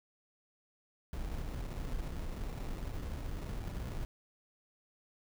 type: noise with sample-and-hold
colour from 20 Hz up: brown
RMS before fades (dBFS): -39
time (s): 1.13-4.05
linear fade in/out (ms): 0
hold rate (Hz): 1575
effects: none